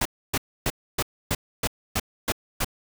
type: noise bursts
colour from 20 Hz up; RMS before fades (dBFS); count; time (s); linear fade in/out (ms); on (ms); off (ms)
pink; -24; 9; 0.01-2.646; 5; 44; 280
effects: none